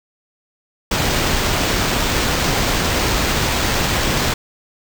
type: noise with sample-and-hold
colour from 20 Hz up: pink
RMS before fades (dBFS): -18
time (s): 0.91-4.34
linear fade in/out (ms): 5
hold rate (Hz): 11025
effects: none